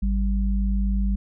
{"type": "tone pair together", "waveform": "sine", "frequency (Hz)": [51.96, 196], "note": ["G#1", "G3"], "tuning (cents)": [2, 0], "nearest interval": "octave + major seventh", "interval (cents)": 2298, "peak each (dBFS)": [-20, -26], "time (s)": [0.02, 1.16], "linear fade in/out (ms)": 10, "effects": []}